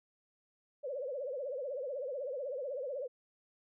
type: tone with vibrato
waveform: sine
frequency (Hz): 538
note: C5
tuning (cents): +48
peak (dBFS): -36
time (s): 0.83-3.08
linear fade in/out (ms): 20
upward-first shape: triangle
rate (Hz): 16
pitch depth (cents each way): 200
effects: none